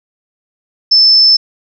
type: tone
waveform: sine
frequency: 5274 Hz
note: E8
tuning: in tune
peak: -4 dBFS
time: 0.91-1.37 s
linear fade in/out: 10 ms
effects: none